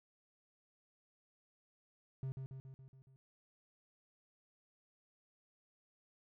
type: tone with echo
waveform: triangle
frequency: 132.7 Hz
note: C3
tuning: 25 cents sharp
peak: -36 dBFS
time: 2.23-2.32 s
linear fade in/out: 0 ms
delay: 140 ms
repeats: 6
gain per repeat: -4 dB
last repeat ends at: 3.16 s
effects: none